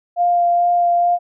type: tone with vibrato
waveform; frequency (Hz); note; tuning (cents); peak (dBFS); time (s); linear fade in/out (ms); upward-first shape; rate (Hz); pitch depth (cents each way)
sine; 698.5; F5; 0; -12; 0.16-1.19; 50; sine; 2.3; 10
effects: none